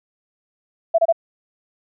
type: tone bursts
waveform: sine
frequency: 665 Hz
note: E5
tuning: 15 cents sharp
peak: -11 dBFS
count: 3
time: 0.94-1.126 s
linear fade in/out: 10 ms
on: 44 ms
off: 27 ms
effects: none